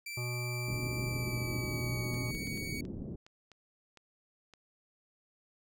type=tone with pitch glide; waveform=sawtooth; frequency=2339 to 2248 Hz; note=D7 to C#7; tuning=-8 to +24 cents; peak=-36 dBFS; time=0.06-2.81 s; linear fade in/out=5 ms; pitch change=-68 cents; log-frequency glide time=1.04-2.11 s
type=harmonic tone; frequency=122.2 Hz; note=B2; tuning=18 cents flat; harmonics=1 / 3 / 5 / 7 / 9 / 10; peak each=-35 / -45 / -49 / -52 / -54 / -55 dBFS; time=0.17-2.31 s; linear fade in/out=5 ms
type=low-pass noise; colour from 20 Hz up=white; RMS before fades=-40 dBFS; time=0.68-3.16 s; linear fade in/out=5 ms; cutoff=330 Hz; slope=24 dB/octave
type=clicks; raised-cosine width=0.2 ms; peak=-37 dBFS; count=9; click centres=2.143 / 2.35 / 2.472 / 2.575 / 2.852 / 3.265 / 3.517 / 3.973 / 4.537 s
effects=none